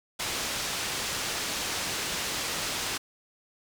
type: low-pass noise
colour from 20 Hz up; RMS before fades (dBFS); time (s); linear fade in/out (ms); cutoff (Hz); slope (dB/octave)
white; -32; 0.19-2.98; 10; 6300; 12
effects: none